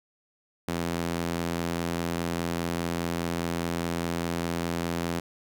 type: tone with high-pass filter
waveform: sawtooth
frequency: 84.9 Hz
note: F2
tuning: 48 cents flat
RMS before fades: -30 dBFS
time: 0.68-5.2 s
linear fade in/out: 5 ms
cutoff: 190 Hz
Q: 0.98
effects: none